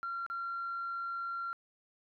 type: tone with dropouts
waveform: sine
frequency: 1374 Hz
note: F6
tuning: 29 cents flat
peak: -34 dBFS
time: 0.03-1.53 s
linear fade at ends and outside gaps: 0 ms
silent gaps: 0.264-0.3 s
effects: tanh soft clip ceiling -31 dBFS